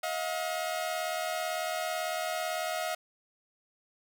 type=tone pair together; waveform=sawtooth; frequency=637 / 715 Hz; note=D#5 / F5; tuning=+41 / +41 cents; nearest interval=major second; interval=200 cents; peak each=-30 / -30 dBFS; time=0.03-2.95 s; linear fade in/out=5 ms; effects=none